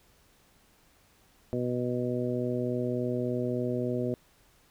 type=harmonic tone; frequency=123.47 Hz; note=B2; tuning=in tune; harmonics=1 / 2 / 3 / 4 / 5; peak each=-34 / -32 / -33 / -35 / -37 dBFS; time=1.53-4.14 s; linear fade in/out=0 ms; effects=pink hiss -63 dBFS RMS until 4.7 s